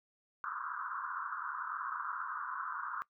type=band-pass noise; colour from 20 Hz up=white; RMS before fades=-40 dBFS; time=0.44-3.02 s; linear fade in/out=0 ms; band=1000 to 1500 Hz; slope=96 dB/octave; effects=noise-tail reverb RT60 0.1 s tail -19 dB re dry